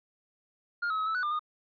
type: tone with pitch steps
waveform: triangle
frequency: 1412 / 1285 / 1277 / 1311 / 1482 / 1200 / 1227 Hz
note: F6 / E6 / D#6 / E6 / F#6 / D6 / D#6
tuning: +19 / -45 / +45 / -10 / +2 / +37 / -25 cents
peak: -26 dBFS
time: 0.82-1.394 s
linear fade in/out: 10 ms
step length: 82 ms
effects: resampled to 11025 Hz